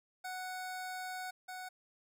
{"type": "tone pair in turn", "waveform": "25% pulse", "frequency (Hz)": [740, 740], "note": ["F#5", "F#5"], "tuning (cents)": [0, 0], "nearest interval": "unison", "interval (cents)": 0, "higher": "neither", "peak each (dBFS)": [-36, -39], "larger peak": "first", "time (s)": [[0.24, 1.31], [1.48, 1.69]], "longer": "first", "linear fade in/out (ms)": 10, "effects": []}